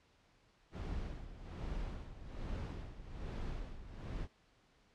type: noise with tremolo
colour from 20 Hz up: brown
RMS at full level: -40 dBFS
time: 0.71-4.28 s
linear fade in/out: 50 ms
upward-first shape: sine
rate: 1.2 Hz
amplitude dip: 75%
effects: pink hiss -70 dBFS RMS until 4.94 s + low-pass 5000 Hz 12 dB/octave